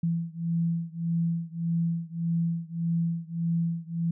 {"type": "beating tone pair", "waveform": "sine", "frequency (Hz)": [166.9, 168.6], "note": ["E3", "E3"], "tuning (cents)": [22, 39], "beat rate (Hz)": 1.7, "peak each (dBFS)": [-28, -29], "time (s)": [0.03, 4.11], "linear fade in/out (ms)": 5, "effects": []}